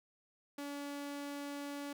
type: tone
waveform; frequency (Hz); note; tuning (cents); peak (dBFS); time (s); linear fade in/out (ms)
sawtooth; 285.4; D4; -49; -37; 0.58-1.93; 5
effects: none